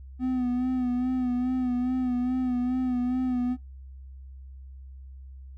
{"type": "tone with vibrato", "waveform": "triangle", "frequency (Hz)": 251.2, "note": "B3", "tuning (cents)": 30, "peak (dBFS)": -22, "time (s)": [0.19, 3.57], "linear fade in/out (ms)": 50, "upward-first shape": "sine", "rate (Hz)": 2.4, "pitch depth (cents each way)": 40, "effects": ["noise-tail reverb RT60 0.2 s tail -22 dB re dry", "added 66 Hz sine -41 dBFS peak until 5.57 s"]}